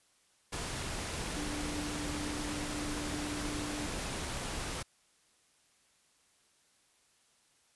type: tone in noise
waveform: sine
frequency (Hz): 296.4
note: D4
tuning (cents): +16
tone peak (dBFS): -39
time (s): 1.36-3.87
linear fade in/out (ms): 10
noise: pink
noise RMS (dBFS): -38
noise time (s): 0.52-4.83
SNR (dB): -4
effects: white hiss -69 dBFS RMS until 7.75 s + resampled to 24000 Hz